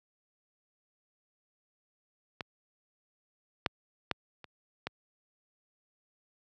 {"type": "clicks", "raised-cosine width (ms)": 0.3, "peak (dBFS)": [-20, -10, -12, -29, -18], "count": 5, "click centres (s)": [2.408, 3.662, 4.113, 4.443, 4.87], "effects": ["high-pass 80 Hz 12 dB/octave"]}